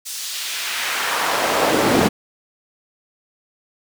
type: noise with high-pass filter sweep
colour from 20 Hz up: brown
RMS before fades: -20 dBFS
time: 0.05-2.09 s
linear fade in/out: 20 ms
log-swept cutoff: 6400 to 250 Hz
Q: 0.97
effects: none